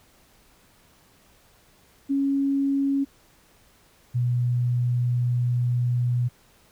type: tone pair in turn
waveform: sine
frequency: 276.5 / 122.32 Hz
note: C#4 / B2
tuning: -4 / -16 cents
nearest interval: octave + major second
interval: 1412 cents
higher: first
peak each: -20 dBFS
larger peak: neither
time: 2.09-3.05 / 4.14-6.29 s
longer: second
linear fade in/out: 20 ms
effects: pink hiss -58 dBFS RMS until 6.71 s